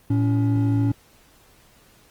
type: tone pair together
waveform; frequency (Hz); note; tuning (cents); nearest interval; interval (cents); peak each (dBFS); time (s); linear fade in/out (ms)
triangle; 112.31 / 283; A2 / C#4; +36 / +36; octave + major third; 1600; -17 / -20; 0.1-0.92; 5
effects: pink hiss -55 dBFS RMS until 2.1 s + Opus 24 kbps